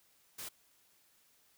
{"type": "noise", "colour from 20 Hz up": "white", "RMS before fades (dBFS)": -44, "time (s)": [0.38, 0.49], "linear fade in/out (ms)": 10, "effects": ["white hiss -69 dBFS RMS until 1.57 s"]}